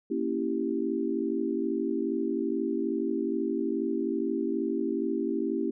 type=chord; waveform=sine; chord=A# diminished seventh; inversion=none; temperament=equal; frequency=233.1 / 277.2 / 329.6 / 392 Hz; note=A#3 / C#4 / E4 / G4; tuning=0 / 0 / 0 / 0 cents; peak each=-33 / -32 / -31 / -32 dBFS; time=0.1-5.71 s; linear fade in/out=10 ms; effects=none